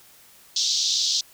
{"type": "band-pass noise", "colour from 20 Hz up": "pink", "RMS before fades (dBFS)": -23, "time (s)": [0.56, 1.21], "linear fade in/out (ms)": 5, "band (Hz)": [3600, 6300], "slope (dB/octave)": 48, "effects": ["white hiss -52 dBFS RMS until 1.33 s"]}